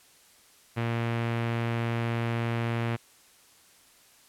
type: tone with low-pass filter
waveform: sawtooth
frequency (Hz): 116.54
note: A#2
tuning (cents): 0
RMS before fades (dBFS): -29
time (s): 0.76-2.97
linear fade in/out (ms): 20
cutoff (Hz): 2500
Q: 1.6
effects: white hiss -58 dBFS RMS until 4.28 s + low-pass 12000 Hz 12 dB/octave